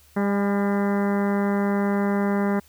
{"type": "harmonic tone with a mistuned harmonic", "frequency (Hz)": 200.6, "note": "G3", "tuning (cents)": 40, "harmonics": [1, 2, 3, 4, 5, 6, 7, 8, 9, 10], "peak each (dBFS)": [-21, -27, -31, -33, -35, -37, -38, -39, -40, -41], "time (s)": [0.16, 2.6], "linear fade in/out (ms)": 10, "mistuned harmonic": 4, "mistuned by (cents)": 27, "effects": ["added 73 Hz sine -56 dBFS peak until 2.68 s", "white hiss -56 dBFS RMS until 2.68 s"]}